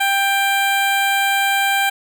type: tone with notch filter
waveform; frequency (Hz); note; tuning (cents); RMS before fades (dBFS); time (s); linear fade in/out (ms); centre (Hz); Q
15% pulse; 790; G5; +13; -17; 0-1.9; 10; 5800; 1.5
effects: none